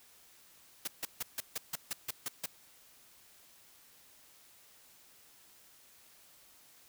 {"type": "noise bursts", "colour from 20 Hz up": "white", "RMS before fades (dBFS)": -36, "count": 10, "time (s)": [0.85, 2.46], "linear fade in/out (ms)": 5, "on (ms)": 26, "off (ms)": 150, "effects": ["white hiss -61 dBFS RMS until 6.88 s"]}